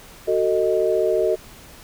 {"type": "chord", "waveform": "sine", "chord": "D# diminished", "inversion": "first", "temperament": "just", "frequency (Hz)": [373.4, 448, 622.3], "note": ["F#4", "A4", "D#5"], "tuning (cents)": [16, 31, 0], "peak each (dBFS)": -21, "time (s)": [0.27, 1.36], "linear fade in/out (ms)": 20, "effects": ["pink hiss -44 dBFS RMS until 1.83 s"]}